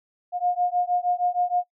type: beating tone pair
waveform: sine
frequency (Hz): 711 / 717.4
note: F5 / F5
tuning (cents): +31 / +46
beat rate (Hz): 6.4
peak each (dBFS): -24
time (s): 0.32-1.64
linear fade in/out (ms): 50
effects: noise-tail reverb RT60 0.1 s tail -23 dB re dry